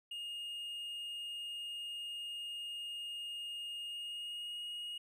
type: tone with pitch glide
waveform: triangle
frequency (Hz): 2845 to 2875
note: F7 to F7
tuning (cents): +31 to +50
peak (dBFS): -39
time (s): 0.11-4.98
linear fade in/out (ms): 5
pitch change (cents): +19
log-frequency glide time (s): 3.85-4.6
effects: none